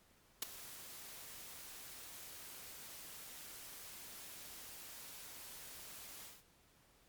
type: noise with ADSR envelope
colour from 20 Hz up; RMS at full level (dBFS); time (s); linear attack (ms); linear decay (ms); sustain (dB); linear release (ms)
white; -34; 0.42-6.44; 5; 12; -18; 200
effects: pink hiss -69 dBFS RMS until 7.08 s + MP3 96 kbps